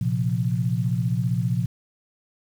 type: chord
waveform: sine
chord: Bb suspended second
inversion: none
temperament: equal with one note detuned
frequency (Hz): 116.54 / 131.72 / 174.61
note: Bb2 / C3 / F3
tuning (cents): 0 / +12 / 0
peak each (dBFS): -24 / -25 / -26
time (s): 0.01-1.66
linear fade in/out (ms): 5
effects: 8-bit